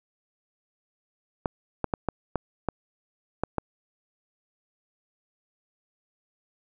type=clicks; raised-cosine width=1 ms; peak=-11 dBFS; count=8; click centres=1.458 / 1.843 / 1.938 / 2.087 / 2.357 / 2.687 / 3.436 / 3.583 s; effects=none